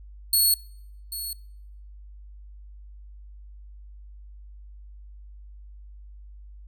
5% pulse tone with echo, 4356 Hz, C#8, 31 cents flat, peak -11 dBFS, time 0.33-0.54 s, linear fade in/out 2 ms, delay 790 ms, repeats 1, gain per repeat -13 dB, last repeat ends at 1.33 s, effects noise-tail reverb RT60 0.8 s tail -26 dB re dry + added 50 Hz sine -42 dBFS peak until 6.67 s

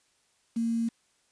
sine tone with quantisation, 230 Hz, A#3, 23 cents flat, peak -25 dBFS, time 0.56-0.89 s, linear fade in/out 10 ms, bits 8, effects white hiss -69 dBFS RMS until 1.31 s + resampled to 22050 Hz

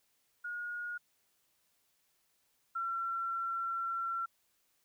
sine tone pair in turn, 1438 / 1357.3 Hz, F#6 / F6, -50 / -50 cents, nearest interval minor second, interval 100 cents, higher first, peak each -37 / -33 dBFS, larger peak second, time 0.44-0.98 / 2.75-4.26 s, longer second, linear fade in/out 10 ms, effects white hiss -75 dBFS RMS until 4.84 s

